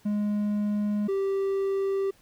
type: tone pair in turn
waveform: triangle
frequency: 207.7 / 390.7 Hz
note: G#3 / G4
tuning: 0 / -6 cents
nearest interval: major seventh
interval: 1094 cents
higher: second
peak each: -22 dBFS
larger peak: neither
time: 0.05-1.08 / 1.08-2.11 s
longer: neither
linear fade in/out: 10 ms
effects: pink hiss -60 dBFS RMS until 2.21 s